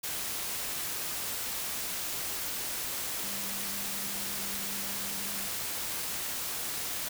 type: tone in noise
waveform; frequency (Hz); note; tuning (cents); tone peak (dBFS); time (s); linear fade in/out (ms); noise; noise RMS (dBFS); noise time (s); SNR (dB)
sine; 198.3; G3; +20; -46; 3.23-5.48; 10; white; -35; 0.03-7.09; -14
effects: none